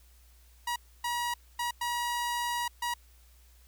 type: tone bursts at uneven times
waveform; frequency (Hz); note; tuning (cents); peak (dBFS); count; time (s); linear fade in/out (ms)
sawtooth; 959; A#5; +49; -26; 5; 0.67-0.76 / 1.04-1.34 / 1.59-1.71 / 1.81-2.68 / 2.82-2.94; 5
effects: added 60 Hz sine -56 dBFS peak until 3.67 s + white hiss -64 dBFS RMS until 3.67 s